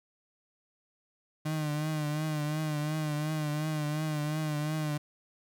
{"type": "tone with vibrato", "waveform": "35% pulse", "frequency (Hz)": 152.4, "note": "D#3", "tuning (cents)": -36, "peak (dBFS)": -28, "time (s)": [1.45, 4.98], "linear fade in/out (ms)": 10, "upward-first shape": "triangle", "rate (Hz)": 2.8, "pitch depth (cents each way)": 59, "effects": []}